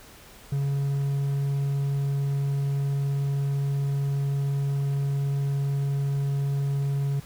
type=tone; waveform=triangle; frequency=139.6 Hz; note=C#3; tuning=13 cents sharp; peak=-21 dBFS; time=0.52-7.2 s; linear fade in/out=5 ms; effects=pink hiss -49 dBFS RMS until 7.25 s

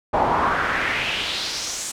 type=noise with band-pass filter sweep; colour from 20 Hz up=brown; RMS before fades=-23 dBFS; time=0.13-1.92 s; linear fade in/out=10 ms; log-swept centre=750 to 8100 Hz; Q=2.7; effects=none

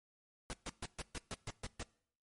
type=noise bursts; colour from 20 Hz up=pink; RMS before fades=-42 dBFS; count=9; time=0.5-1.828 s; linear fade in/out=0 ms; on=32 ms; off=130 ms; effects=noise-tail reverb RT60 0.6 s tail -22 dB re dry + MP3 48 kbps

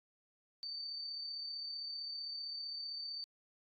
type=tone with amplitude modulation; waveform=sine; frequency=4576 Hz; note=D8; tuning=46 cents flat; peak=-39 dBFS; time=0.63-3.24 s; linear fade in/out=0 ms; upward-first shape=sine; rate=35.5 Hz; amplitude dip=35%; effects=AAC 48 kbps

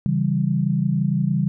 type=chord; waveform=sine; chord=C# diminished; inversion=none; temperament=equal; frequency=138.59 / 164.81 / 196 Hz; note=C#3 / E3 / G3; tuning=0 / 0 / 0 cents; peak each=-22 dBFS; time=0.06-1.48 s; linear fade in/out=0 ms; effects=none

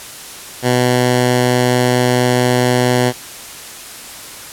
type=tone; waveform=10% pulse; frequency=124.4 Hz; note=B2; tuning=13 cents sharp; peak=-3 dBFS; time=0.62-3.13 s; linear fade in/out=50 ms; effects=white hiss -32 dBFS RMS until 4.52 s + low-pass 12000 Hz 12 dB/octave

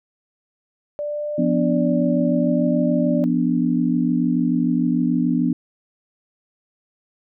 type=tone with vibrato; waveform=sine; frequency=587.3 Hz; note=D5; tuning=in tune; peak=-23 dBFS; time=0.99-3.24 s; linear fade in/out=0 ms; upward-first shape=sine; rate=0.68 Hz; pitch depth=21 cents each way
type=chord; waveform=sine; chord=B diminished; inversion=second; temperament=equal; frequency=174.61 / 246.9 / 293.7 Hz; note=F3 / B3 / D4; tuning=0 / 0 / 0 cents; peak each=-22 / -19 / -22 dBFS; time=1.38-5.53 s; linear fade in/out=5 ms
effects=none

